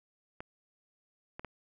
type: clicks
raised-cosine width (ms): 0.5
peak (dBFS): -26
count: 3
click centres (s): 0.405 / 1.395 / 1.447
effects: none